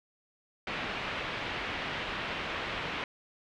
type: low-pass noise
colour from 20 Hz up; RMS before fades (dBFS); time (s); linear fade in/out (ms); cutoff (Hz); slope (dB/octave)
white; -36; 0.67-3.04; 2; 3000; 24
effects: none